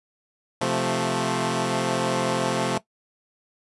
10% pulse chord, F major, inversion second, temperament equal, 130.81 / 174.61 / 220 Hz, C3 / F3 / A3, 0 / 0 / 0 cents, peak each -19 / -19 / -18 dBFS, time 0.61-2.78 s, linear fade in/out 5 ms, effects noise-tail reverb RT60 0.1 s tail -17 dB re dry + resampled to 24000 Hz

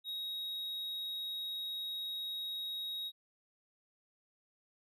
triangle tone, 3786 Hz, A#7, 26 cents sharp, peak -36 dBFS, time 0.04-3.12 s, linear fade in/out 50 ms, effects none

